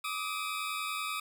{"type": "tone pair together", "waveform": "20% pulse", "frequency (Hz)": [1174.7, 1264.8], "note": ["D6", "D#6"], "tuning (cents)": [0, 28], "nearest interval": "minor second", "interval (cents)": 128, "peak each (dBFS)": [-32, -31], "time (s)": [0.04, 1.2], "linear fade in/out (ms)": 5, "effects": ["10-bit"]}